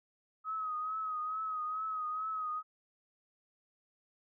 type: tone with vibrato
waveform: sine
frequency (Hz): 1267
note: D#6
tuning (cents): +31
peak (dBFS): -34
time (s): 0.44-2.63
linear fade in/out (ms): 50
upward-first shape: triangle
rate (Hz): 2.3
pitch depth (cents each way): 54
effects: none